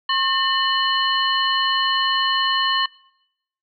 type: tone cluster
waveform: sine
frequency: 1074 / 1805 / 2984 / 4206 Hz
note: C6 / A6 / F#7 / C8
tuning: +45 / +44 / +14 / +8 cents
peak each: -21 / -25 / -22 / -26 dBFS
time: 0.09-2.86 s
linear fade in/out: 5 ms
effects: noise-tail reverb RT60 0.8 s tail -23 dB re dry